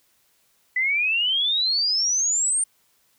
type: exponential sweep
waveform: sine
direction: up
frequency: 1984 to 8970 Hz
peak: -19 dBFS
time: 0.76-2.64 s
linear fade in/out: 5 ms
effects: white hiss -64 dBFS RMS until 3.18 s